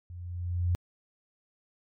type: tone with level ramp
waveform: sine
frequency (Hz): 88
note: F2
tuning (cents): +14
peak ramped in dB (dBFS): -40 to -22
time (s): 0.1-0.75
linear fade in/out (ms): 0
effects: MP3 96 kbps